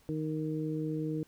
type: harmonic tone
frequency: 155.56 Hz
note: D#3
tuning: in tune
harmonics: 1 / 2 / 3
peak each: -35 / -34 / -39 dBFS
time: 0.09-1.23 s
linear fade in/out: 0 ms
effects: pink hiss -65 dBFS RMS until 1.27 s